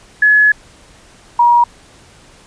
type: tone pair in turn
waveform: sine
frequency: 1700 / 954.1 Hz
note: G#6 / A#5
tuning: +40 / +40 cents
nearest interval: minor seventh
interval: 1000 cents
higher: first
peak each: -6 dBFS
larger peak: neither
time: 0.22-0.52 / 1.39-1.64 s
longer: first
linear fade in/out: 5 ms
effects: pink hiss -44 dBFS RMS until 2.46 s + resampled to 22050 Hz